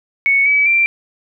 sine tone with pitch steps, 2217 / 2286 / 2357 Hz, C#7 / D7 / D7, 0 / -47 / +6 cents, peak -10 dBFS, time 0.26-0.86 s, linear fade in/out 0 ms, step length 200 ms, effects none

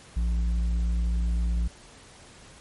square tone with low-pass filter, 58 Hz, A#1, 8 cents flat, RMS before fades -25 dBFS, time 0.16-1.68 s, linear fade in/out 10 ms, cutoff 120 Hz, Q 2.4, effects pink hiss -50 dBFS RMS until 2.6 s + MP3 48 kbps

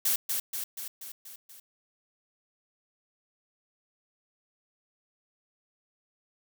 blue noise with echo, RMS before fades -26 dBFS, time 0.05-0.16 s, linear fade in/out 5 ms, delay 240 ms, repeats 6, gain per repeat -4 dB, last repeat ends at 1.6 s, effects none

